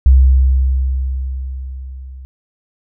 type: tone with level ramp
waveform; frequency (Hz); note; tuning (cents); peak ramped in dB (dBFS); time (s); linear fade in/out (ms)
sine; 65.41; C2; 0; -3 to -30; 0.06-2.25; 0
effects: none